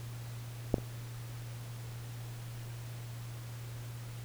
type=clicks; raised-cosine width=2 ms; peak=-12 / -26 dBFS; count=2; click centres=0.742 / 0.783 s; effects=added 118 Hz sine -41 dBFS peak until 4.24 s + pink hiss -52 dBFS RMS until 4.24 s